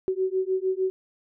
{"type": "beating tone pair", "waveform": "sine", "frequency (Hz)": [373.4, 380], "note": ["F#4", "F#4"], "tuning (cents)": [16, 46], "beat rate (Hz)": 6.6, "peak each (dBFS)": -26, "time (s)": [0.08, 0.9], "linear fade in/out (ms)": 0, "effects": []}